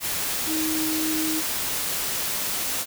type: tone in noise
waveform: sine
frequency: 314.9 Hz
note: D#4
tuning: 21 cents sharp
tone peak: -25 dBFS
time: 0.46-1.43 s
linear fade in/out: 50 ms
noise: white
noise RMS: -27 dBFS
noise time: 0-2.86 s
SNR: -1 dB
effects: none